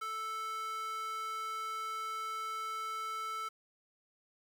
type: tone with high-pass filter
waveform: square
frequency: 440 Hz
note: A4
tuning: in tune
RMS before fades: -39 dBFS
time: 0.01-3.49 s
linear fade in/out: 10 ms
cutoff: 1200 Hz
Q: 4.2
effects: low-pass 11000 Hz 12 dB/octave + 10-bit